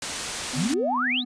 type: low-pass noise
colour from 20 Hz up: white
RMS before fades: -32 dBFS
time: 0.02-0.74 s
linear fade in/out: 2 ms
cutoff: 8700 Hz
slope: 12 dB/octave
type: tone with vibrato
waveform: triangle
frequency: 250 Hz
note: B3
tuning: 21 cents sharp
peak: -27 dBFS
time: 0.53-1.25 s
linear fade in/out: 10 ms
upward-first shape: triangle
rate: 8.2 Hz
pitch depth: 35 cents each way
type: exponential sweep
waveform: sine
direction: up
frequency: 125.5 to 4197 Hz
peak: -22 dBFS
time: 0.55-1.24 s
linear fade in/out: 50 ms
effects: resampled to 22050 Hz